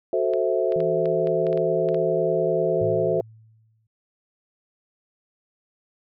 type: chord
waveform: sine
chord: F# half-diminished seventh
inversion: none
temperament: equal with one note detuned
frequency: 370 / 440 / 523.3 / 657.4 Hz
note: F#4 / A4 / C5 / E5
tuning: 0 / 0 / 0 / -5 cents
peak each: -25 dBFS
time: 0.13-3.21 s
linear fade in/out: 2 ms
type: clicks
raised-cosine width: 0.3 ms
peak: -24 dBFS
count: 10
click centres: 0.336 / 0.722 / 0.804 / 1.057 / 1.272 / 1.468 / 1.529 / 1.575 / 1.888 / 1.945 s
type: tone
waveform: sine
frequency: 164.81 Hz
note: E3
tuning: in tune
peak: -30 dBFS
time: 0.76-3.2 s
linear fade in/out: 0 ms
type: tone with exponential decay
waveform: sine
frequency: 110.7 Hz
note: A2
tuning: 11 cents sharp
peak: -26 dBFS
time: 2.81-3.87 s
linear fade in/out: 5 ms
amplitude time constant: 230 ms
effects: none